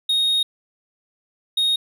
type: tone pair in turn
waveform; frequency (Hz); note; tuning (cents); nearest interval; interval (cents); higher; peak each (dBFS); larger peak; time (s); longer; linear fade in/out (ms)
triangle; 3729 / 3729; A#7 / A#7; 0 / 0; unison; 0; neither; -15; neither; 0.09-0.43 / 1.57-1.76; first; 5
effects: none